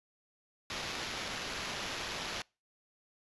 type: noise with sample-and-hold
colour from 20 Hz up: white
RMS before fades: -39 dBFS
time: 0.7-2.42 s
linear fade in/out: 2 ms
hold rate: 8820 Hz
effects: noise-tail reverb RT60 0.3 s tail -26 dB re dry + resampled to 24000 Hz